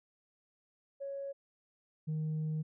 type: tone pair in turn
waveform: sine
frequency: 554.4 / 155.57 Hz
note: C#5 / D#3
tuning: 0 / 0 cents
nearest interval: octave + minor seventh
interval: 2200 cents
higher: first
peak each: -37 / -30 dBFS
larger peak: second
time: 1-1.33 / 2.07-2.63 s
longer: second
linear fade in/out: 20 ms
effects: tanh soft clip ceiling -31 dBFS